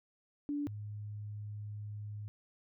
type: tone pair in turn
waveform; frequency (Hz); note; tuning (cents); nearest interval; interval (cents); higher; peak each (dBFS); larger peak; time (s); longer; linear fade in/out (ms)
sine; 290 / 104.5; D4 / G#2; -22 / +11; octave + tritone; 1767; first; -33 / -40; first; 0.49-0.67 / 0.67-2.28; second; 0
effects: none